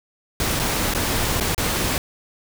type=noise with dropouts; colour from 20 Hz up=pink; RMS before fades=-22 dBFS; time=0.4-1.98 s; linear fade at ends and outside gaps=1 ms; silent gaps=0.593-0.597 / 0.938-0.948 / 1.4-1.408 / 1.547-1.579 s; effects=none